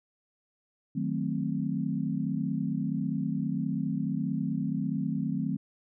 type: chord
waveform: sine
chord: D# diminished seventh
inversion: none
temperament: equal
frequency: 155.56 / 185 / 220 / 261.6 Hz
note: D#3 / F#3 / A3 / C4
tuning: 0 / 0 / 0 / 0 cents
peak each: -33 dBFS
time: 0.95-5.57 s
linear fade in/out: 10 ms
effects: none